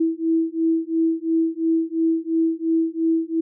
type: beating tone pair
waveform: sine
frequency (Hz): 325.1 / 328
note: E4 / E4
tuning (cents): -24 / -9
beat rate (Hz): 2.9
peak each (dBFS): -21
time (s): 0-3.41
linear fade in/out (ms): 10
effects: none